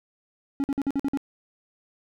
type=tone bursts; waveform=triangle; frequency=277.2 Hz; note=C#4; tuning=in tune; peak=-20 dBFS; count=7; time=0.6-1.173 s; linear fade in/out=0 ms; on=39 ms; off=50 ms; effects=none